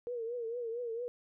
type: tone with vibrato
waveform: sine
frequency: 470 Hz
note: A#4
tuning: 14 cents sharp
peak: -35 dBFS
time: 0.07-1.08 s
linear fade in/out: 0 ms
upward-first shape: triangle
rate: 4.4 Hz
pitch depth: 99 cents each way
effects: none